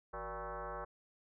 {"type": "tone with frequency modulation", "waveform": "sine", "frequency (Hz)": 261.1, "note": "C4", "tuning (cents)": -3, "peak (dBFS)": -40, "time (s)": [0.13, 0.85], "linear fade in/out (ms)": 10, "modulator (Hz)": 211, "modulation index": 5.6, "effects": []}